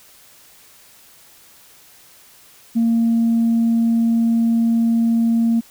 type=tone; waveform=sine; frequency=230 Hz; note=A#3; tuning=23 cents flat; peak=-12 dBFS; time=2.75-5.61 s; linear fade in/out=20 ms; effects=tanh soft clip ceiling -10 dBFS + white hiss -48 dBFS RMS until 5.7 s